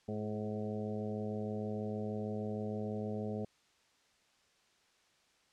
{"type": "harmonic tone with a mistuned harmonic", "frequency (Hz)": 106.4, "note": "G#2", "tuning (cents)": 42, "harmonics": [1, 2, 3, 4, 5, 6, 7], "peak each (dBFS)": [-42, -39, -50, -42, -46, -48, -51], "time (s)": [0.08, 3.45], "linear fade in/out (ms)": 5, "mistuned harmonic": 3, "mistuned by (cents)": 49, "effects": ["white hiss -70 dBFS RMS until 5.52 s", "low-pass 6000 Hz 12 dB/octave"]}